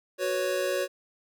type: chord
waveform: square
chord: F# suspended fourth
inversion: none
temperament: equal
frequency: 370 / 493.9 / 554.4 Hz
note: F#4 / B4 / C#5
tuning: 0 / 0 / 0 cents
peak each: -32 / -34 / -29 dBFS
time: 0.18-0.88 s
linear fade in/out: 50 ms
effects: none